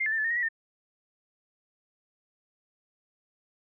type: tone with pitch steps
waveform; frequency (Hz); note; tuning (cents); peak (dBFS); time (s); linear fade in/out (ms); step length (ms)
sine; 2109 / 1746 / 1796 / 1733 / 1830 / 1885 / 1948 / 1815; C7 / A6 / A6 / A6 / A#6 / A#6 / B6 / A#6; +13 / -14 / +35 / -27 / -32 / +19 / -24 / -47; -25; 0-0.488; 10; 61
effects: none